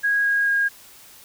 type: tone with pitch steps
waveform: sine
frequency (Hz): 1647 / 1637.5 / 1628.1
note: G#6 / G#6 / G#6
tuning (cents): -15 / -25 / -35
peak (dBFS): -17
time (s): 0.03-0.69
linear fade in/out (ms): 20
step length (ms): 220
effects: white hiss -47 dBFS RMS until 1.24 s